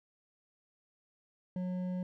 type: tone with hard clipping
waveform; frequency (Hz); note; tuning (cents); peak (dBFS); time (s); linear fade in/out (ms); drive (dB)
sine; 182; F#3; -28; -35; 1.56-2.03; 2; 7
effects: none